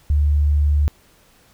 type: tone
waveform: sine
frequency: 73.42 Hz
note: D2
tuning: in tune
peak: -13 dBFS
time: 0.1-0.88 s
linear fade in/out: 0 ms
effects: pink hiss -54 dBFS RMS until 1.53 s